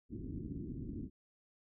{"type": "low-pass noise", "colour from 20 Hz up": "white", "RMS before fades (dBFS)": -43, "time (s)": [0.09, 1.1], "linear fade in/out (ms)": 50, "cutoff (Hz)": 330, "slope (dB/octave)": 48, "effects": []}